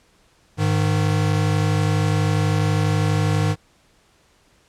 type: tone pair together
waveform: square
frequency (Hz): 102.4 / 154.59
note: G#2 / D#3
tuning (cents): -24 / -11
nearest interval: perfect fifth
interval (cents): 713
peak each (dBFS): -20 / -21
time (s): 0.57-3.56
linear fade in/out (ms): 50
effects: pink hiss -58 dBFS RMS until 4.68 s + low-pass 9000 Hz 12 dB/octave